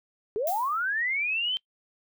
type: linear sweep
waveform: sine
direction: up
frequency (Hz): 395.4 to 3136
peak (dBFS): -25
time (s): 0.36-1.57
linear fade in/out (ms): 0
type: noise with exponential decay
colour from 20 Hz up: violet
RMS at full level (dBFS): -32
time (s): 0.47-0.91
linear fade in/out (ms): 1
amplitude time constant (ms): 94
effects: noise-tail reverb RT60 0.1 s tail -23 dB re dry